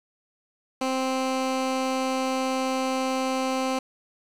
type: tone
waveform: 15% pulse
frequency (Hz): 261.6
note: C4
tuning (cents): 0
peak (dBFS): -18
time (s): 0.81-3.79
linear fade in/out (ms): 5
effects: low-pass 9000 Hz 12 dB/octave + 8-bit